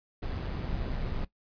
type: noise with amplitude modulation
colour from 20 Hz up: brown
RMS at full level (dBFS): -31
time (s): 0.22-1.25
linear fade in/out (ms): 10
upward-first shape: sine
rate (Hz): 132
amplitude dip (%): 45
effects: noise-tail reverb RT60 0.1 s tail -17 dB re dry + resampled to 11025 Hz